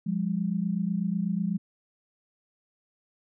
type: tone pair together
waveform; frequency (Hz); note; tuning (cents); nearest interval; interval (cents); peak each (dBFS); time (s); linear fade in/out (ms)
sine; 176 / 204.1; F3 / G#3; +14 / -30; minor third; 256; -28; 0.06-1.58; 10
effects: none